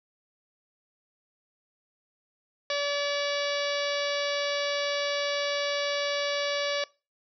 harmonic tone with a mistuned harmonic, 574 Hz, D5, 40 cents flat, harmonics 1 / 2 / 3 / 4 / 5 / 6 / 7 / 8 / 9 / 10, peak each -29 / -36 / -35 / -36 / -38 / -38 / -38 / -38 / -42 / -42 dBFS, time 2.7-6.84 s, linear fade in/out 2 ms, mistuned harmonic 7, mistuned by -49 cents, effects noise-tail reverb RT60 0.3 s tail -22 dB re dry

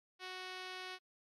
5% pulse tone, 370 Hz, F#4, in tune, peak -32 dBFS, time 0.19-0.99 s, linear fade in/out 50 ms, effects low-pass 6000 Hz 12 dB/octave + MP3 96 kbps

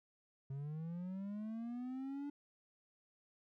triangle linear sweep, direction up, 133.5 to 290 Hz, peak -39 dBFS, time 0.5-2.3 s, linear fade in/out 5 ms, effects none

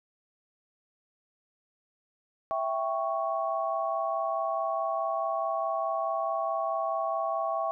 sine chord, C# diminished, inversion first, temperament equal, 659.3 / 784 / 1108.7 Hz, E5 / G5 / C#6, 0 / 0 / 0 cents, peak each -30 / -33 / -32 dBFS, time 2.51-7.71 s, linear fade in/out 0 ms, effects none

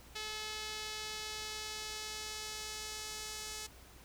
sawtooth tone with band-pass filter sweep, 430.1 Hz, A4, 39 cents flat, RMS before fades -43 dBFS, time 0.15-3.67 s, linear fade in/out 10 ms, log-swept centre 4100 to 6600 Hz, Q 1.1, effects added 60 Hz sine -58 dBFS peak until 4.04 s + pink hiss -58 dBFS RMS until 4.04 s

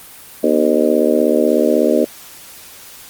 harmonic tone with a mistuned harmonic, 76.3 Hz, D#2, 33 cents flat, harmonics 3 / 4 / 5 / 6 / 7 / 8, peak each -18 / -18 / -18 / -18 / -18 / -18 dBFS, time 0.43-2.05 s, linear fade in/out 10 ms, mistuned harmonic 3, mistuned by +95 cents, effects white hiss -38 dBFS RMS until 3.09 s + Opus 32 kbps

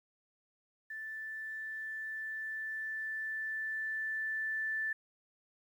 sine tone with level ramp, 1760 Hz, A6, in tune, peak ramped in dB -40 to -32 dBFS, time 0.9-4.93 s, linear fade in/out 5 ms, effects 11-bit

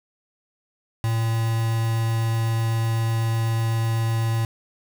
triangle tone with quantisation, 113.5 Hz, A#2, 46 cents flat, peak -18 dBFS, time 1.04-4.45 s, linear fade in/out 0 ms, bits 5, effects none

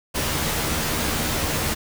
pink noise with comb filter, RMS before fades -24 dBFS, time 0.14-1.75 s, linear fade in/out 20 ms, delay 13 ms, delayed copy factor +0.6, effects none

